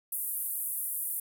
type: band-pass noise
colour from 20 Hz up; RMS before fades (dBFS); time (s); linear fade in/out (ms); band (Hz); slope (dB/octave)
white; -34; 0.12-1.2; 5; 9600 to 15000; 48
effects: none